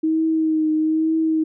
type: tone with vibrato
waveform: sine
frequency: 315.8 Hz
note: D#4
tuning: 26 cents sharp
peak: -16 dBFS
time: 0.03-1.44 s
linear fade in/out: 10 ms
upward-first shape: triangle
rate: 1.1 Hz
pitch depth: 33 cents each way
effects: none